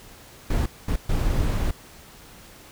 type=noise bursts at uneven times; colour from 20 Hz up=brown; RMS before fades=-22 dBFS; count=3; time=0.5-0.66 / 0.88-0.96 / 1.09-1.71 s; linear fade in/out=5 ms; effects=pink hiss -47 dBFS RMS until 2.71 s